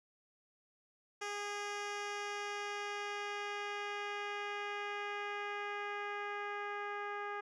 10% pulse tone with low-pass filter sweep, 410 Hz, G#4, 22 cents flat, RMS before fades -41 dBFS, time 1.21-7.41 s, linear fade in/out 10 ms, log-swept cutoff 6700 to 1600 Hz, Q 1.1, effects none

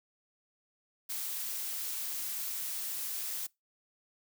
blue noise, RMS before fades -37 dBFS, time 1.09-3.47 s, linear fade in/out 10 ms, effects noise-tail reverb RT60 0.2 s tail -24 dB re dry

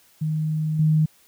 sine tone with level steps, 155.56 Hz, D#3, in tune, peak -21 / -15 dBFS, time 0.21-1.06 s, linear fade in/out 10 ms, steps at 0.79 s, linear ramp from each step 5 ms, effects white hiss -57 dBFS RMS until 1.27 s

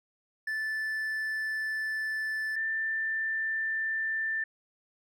triangle / sine tone pair in turn, 1754 / 1778.5 Hz, A6 / A6, -6 / +18 cents, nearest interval unison, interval 24 cents, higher second, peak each -28 dBFS, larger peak neither, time 0.47-2.56 / 2.56-4.44 s, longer first, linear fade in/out 5 ms, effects none

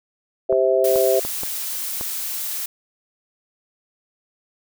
harmonic tone, 130.81 Hz, C3, in tune, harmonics 3 / 4 / 5, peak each -19 / -19 / -19 dBFS, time 0.49-1.2 s, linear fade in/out 10 ms
clicks, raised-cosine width 1 ms, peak -16 dBFS, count 5, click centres 0.526 / 0.959 / 1.25 / 1.434 / 2.011 s
blue noise, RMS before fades -27 dBFS, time 0.84-2.66 s, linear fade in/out 5 ms
effects none

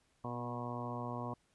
harmonic tone with a mistuned harmonic, 121 Hz, B2, 35 cents flat, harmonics 1 / 2 / 3 / 4 / 5 / 6 / 7 / 8 / 9, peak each -43 / -44 / -50 / -49 / -48 / -48 / -52 / -46 / -47 dBFS, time 0.24-1.34 s, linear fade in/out 5 ms, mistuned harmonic 2, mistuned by +16 cents, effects pink hiss -74 dBFS RMS until 1.54 s + resampled to 24000 Hz

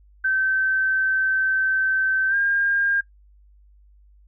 sine tone with pitch glide, 1544 to 1609.6 Hz, G6 to G6, -27 to +45 cents, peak -18 dBFS, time 0.24-3.01 s, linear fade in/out 10 ms, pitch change +72 cents, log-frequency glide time 2.29-2.35 s, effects noise-tail reverb RT60 0.1 s tail -17 dB re dry + added 50 Hz sine -50 dBFS peak until 4.27 s

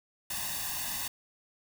white noise with comb filter, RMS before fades -35 dBFS, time 0.3-1.08 s, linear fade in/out 5 ms, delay 1.1 ms, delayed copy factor +0.95, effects none

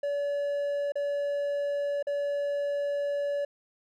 triangle tone with dropouts, 572 Hz, D5, 46 cents flat, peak -25 dBFS, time 0.03-3.45 s, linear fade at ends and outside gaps 5 ms, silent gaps 0.921-0.955 / 2.027-2.069 s, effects none

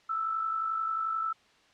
sine tone with amplitude modulation, 1318.5 Hz, E6, in tune, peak -26 dBFS, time 0.09-1.33 s, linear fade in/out 10 ms, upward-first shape sine, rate 51.3 Hz, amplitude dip 50%, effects white hiss -62 dBFS RMS until 1.73 s + low-pass 4000 Hz 12 dB/octave

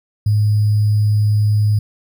sine tone with sample-and-hold, 105.2 Hz, G#2, 23 cents sharp, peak -11 dBFS, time 0.26-1.79 s, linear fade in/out 5 ms, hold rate 4900 Hz, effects none

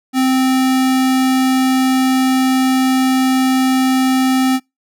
square tone, 260.6 Hz, C4, 7 cents flat, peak -12 dBFS, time 0.13-4.6 s, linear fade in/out 50 ms, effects noise-tail reverb RT60 0.2 s tail -25 dB re dry

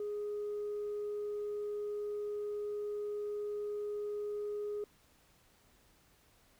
sine tone, 415.3 Hz, G#4, in tune, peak -34 dBFS, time 0-4.84 s, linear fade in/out 2 ms, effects tanh soft clip ceiling -33 dBFS + pink hiss -67 dBFS RMS until 6.59 s

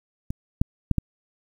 clicks, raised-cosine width 5 ms, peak -16 / -6 / -7 / -9 dBFS, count 4, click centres 0.305 / 0.615 / 0.913 / 0.983 s, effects 8-bit

